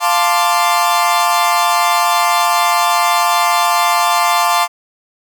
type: chord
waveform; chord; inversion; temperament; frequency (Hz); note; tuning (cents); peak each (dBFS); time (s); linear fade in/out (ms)
40% pulse; D minor seventh; first; equal; 698.5 / 880 / 1046.5 / 1174.7; F5 / A5 / C6 / D6; 0 / 0 / 0 / 0; -16; 0-4.68; 50
effects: none